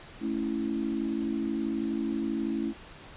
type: chord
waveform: sine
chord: A major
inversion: none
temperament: equal with one note detuned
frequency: 218.6 / 277.2 / 329.6 Hz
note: A3 / C#4 / E4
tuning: -11 / 0 / 0 cents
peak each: -32 dBFS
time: 0.2-2.74 s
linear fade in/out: 50 ms
effects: pink hiss -48 dBFS RMS until 3.16 s + resampled to 8000 Hz